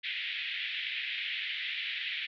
pink band-pass noise, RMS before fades -36 dBFS, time 0.03-2.27 s, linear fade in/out 20 ms, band 1900 to 3600 Hz, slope 48 dB/octave, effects none

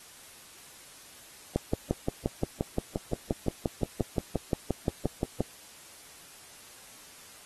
click train, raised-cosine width 2 ms, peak -13 dBFS, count 23, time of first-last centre 1.56-5.406 s, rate 5.72 Hz, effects white hiss -51 dBFS RMS until 7.45 s + AAC 32 kbps

